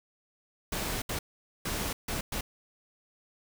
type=noise bursts at uneven times; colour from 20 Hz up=pink; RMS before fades=-33 dBFS; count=5; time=0.72-1.02 / 1.09-1.19 / 1.65-1.93 / 2.08-2.21 / 2.32-2.41 s; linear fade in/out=5 ms; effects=none